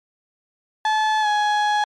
35% pulse tone with pitch glide, 864 to 837 Hz, A5 to G#5, -32 to +13 cents, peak -15 dBFS, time 0.85-1.84 s, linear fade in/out 2 ms, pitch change -55 cents, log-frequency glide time 1.21-1.27 s, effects low-pass 4000 Hz 12 dB/octave + MP3 64 kbps

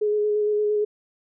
sine tone with vibrato, 420 Hz, G#4, 19 cents sharp, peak -19 dBFS, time 0.01-0.85 s, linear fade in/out 10 ms, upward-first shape square, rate 8.7 Hz, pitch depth 13 cents each way, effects none

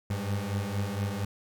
30% pulse beating tone pair, 98 / 102.3 Hz, G2 / G#2, 0 / -26 cents, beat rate 4.3 Hz, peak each -30 / -29 dBFS, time 0.1-1.25 s, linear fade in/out 5 ms, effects none

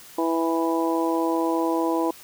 harmonic tone, 164.81 Hz, E3, in tune, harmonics 2 / 3 / 4 / 5 / 6, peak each -23 / -28 / -30 / -31 / -28 dBFS, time 0.18-2.11 s, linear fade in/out 5 ms, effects white hiss -46 dBFS RMS until 2.23 s

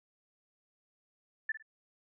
sine tone with echo, 1760 Hz, A6, in tune, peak -29 dBFS, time 1.49-1.52 s, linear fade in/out 5 ms, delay 53 ms, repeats 2, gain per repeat -12 dB, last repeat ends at 1.626 s, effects none

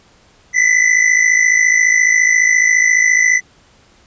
square tone pair together, 1975.5 / 2030 Hz, B6 / B6, 0 / +47 cents, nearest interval unison, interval 47 cents, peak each -13 dBFS, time 0.53-3.41 s, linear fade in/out 50 ms, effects pink hiss -50 dBFS RMS until 4.06 s + resampled to 16000 Hz

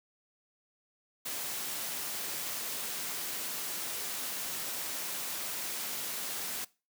white noise, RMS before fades -37 dBFS, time 1.25-6.65 s, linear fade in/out 10 ms, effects noise-tail reverb RT60 0.3 s tail -21 dB re dry + high-pass 150 Hz 12 dB/octave

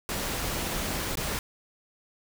pink noise with dropouts, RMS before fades -31 dBFS, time 0.09-1.39 s, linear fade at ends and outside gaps 1 ms, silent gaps 1.155-1.172 s, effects none

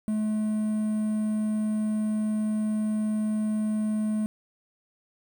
triangle tone with quantisation, 214.7 Hz, A3, 42 cents flat, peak -22 dBFS, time 0.08-4.26 s, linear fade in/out 0 ms, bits 8, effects none

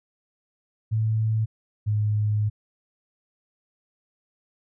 sine tone pair in turn, 110.1 / 105.65 Hz, A2 / G#2, +2 / +30 cents, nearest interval minor second, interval 72 cents, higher first, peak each -20 dBFS, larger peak neither, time 0.91-1.46 / 1.86-2.5 s, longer second, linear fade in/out 20 ms, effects none

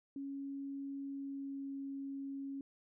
sine tone with pitch glide, 276.7 to 274.9 Hz, C#4 to C#4, -3 to -14 cents, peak -40 dBFS, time 0.16-2.61 s, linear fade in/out 2 ms, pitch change -11 cents, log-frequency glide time 1.06-1.75 s, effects none

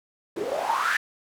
white noise with band-pass filter sweep, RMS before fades -26 dBFS, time 0.36-0.97 s, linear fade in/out 5 ms, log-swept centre 350 to 1800 Hz, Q 8.8, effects none

